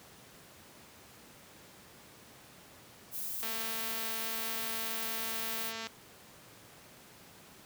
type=noise; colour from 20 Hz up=violet; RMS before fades=-38 dBFS; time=3.11-5.73 s; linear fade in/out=50 ms
type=click train; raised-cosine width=0.2 ms; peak=-23 dBFS; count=550; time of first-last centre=3.43-5.87 s; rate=225 Hz
effects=pink hiss -55 dBFS RMS until 7.65 s + high-pass 100 Hz 12 dB/octave